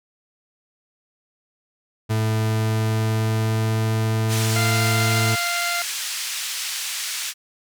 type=tone with pitch glide; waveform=40% pulse; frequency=109.8 to 110.69 Hz; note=A2 to A2; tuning=-3 to +11 cents; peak=-18 dBFS; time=2.09-5.36 s; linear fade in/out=20 ms; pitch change=+14 cents; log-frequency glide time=2.32-3.85 s
type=band-pass noise; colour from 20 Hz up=white; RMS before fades=-28 dBFS; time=4.28-7.34 s; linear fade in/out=50 ms; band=1800 to 7700 Hz; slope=12 dB/octave
type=harmonic tone; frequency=695 Hz; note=F5; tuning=9 cents flat; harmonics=1 / 2 / 3 / 4 / 5 / 6 / 7; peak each=-29 / -27 / -27 / -35 / -41 / -34 / -43 dBFS; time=4.56-5.82 s; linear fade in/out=0 ms
effects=none